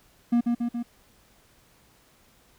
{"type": "tone with echo", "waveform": "triangle", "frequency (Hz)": 237.6, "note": "A#3", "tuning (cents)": 33, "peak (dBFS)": -16, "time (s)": [0.32, 0.41], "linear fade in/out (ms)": 10, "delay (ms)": 140, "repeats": 3, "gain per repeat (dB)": -3, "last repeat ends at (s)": 0.83, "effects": ["pink hiss -60 dBFS RMS until 2.58 s"]}